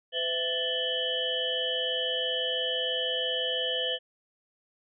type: tone cluster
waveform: sine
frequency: 506 / 661 / 1756 / 3019 / 3255 Hz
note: B4 / E5 / A6 / F#7 / G#7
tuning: +42 / +5 / -4 / +34 / -36 cents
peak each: -33 / -38 / -37 / -30 / -34 dBFS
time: 0.12-3.99 s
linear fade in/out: 50 ms
effects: none